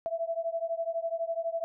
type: beating tone pair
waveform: sine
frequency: 659.3 / 671.3 Hz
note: E5 / E5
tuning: 0 / +31 cents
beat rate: 12 Hz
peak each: -32 / -33 dBFS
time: 0.06-1.64 s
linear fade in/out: 0 ms
effects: none